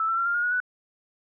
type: tone with pitch steps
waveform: sine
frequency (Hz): 1315 / 1341.9 / 1369.3 / 1397.2 / 1425.8 / 1454.9 / 1484.6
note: E6 / E6 / F6 / F6 / F6 / F#6 / F#6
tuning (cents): -5 / +30 / -35 / 0 / +35 / -30 / +5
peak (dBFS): -22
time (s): 0-0.602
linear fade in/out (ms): 2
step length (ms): 86
effects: none